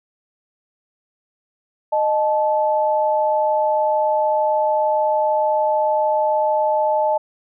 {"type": "tone pair together", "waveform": "sine", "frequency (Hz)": [615.7, 869], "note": ["D#5", "A5"], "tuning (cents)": [-18, -22], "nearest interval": "tritone", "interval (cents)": 596, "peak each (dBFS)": -18, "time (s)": [1.92, 7.18], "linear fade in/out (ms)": 10, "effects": []}